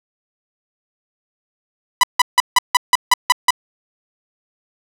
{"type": "tone bursts", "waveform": "sawtooth", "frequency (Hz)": 991, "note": "B5", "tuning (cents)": 6, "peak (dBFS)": -4, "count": 9, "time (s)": [2.01, 3.506], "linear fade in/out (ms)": 2, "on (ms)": 24, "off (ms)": 160, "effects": ["low-pass 12000 Hz 12 dB/octave"]}